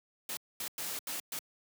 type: noise bursts at uneven times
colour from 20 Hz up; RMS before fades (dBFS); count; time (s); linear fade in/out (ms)
white; -38; 5; 0.29-0.37 / 0.6-0.68 / 0.78-0.99 / 1.07-1.2 / 1.32-1.39; 2
effects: high-pass 150 Hz 12 dB/octave